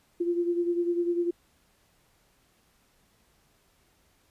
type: beating tone pair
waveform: sine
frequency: 345.3 / 355.3 Hz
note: F4 / F4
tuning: -20 / +30 cents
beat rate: 10 Hz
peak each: -25 / -32 dBFS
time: 0.2-1.31 s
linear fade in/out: 10 ms
effects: pink hiss -66 dBFS RMS until 4.3 s + resampled to 32000 Hz